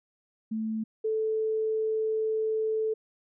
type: tone pair in turn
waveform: sine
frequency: 220 / 438.2 Hz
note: A3 / A4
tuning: 0 / -7 cents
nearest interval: octave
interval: 1193 cents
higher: second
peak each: -28 / -25 dBFS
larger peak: second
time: 0.51-0.84 / 1.04-2.94 s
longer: second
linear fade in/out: 10 ms
effects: none